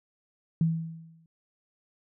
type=tone with exponential decay; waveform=sine; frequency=163.3 Hz; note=E3; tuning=16 cents flat; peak=-19 dBFS; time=0.61-1.26 s; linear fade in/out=2 ms; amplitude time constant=140 ms; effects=none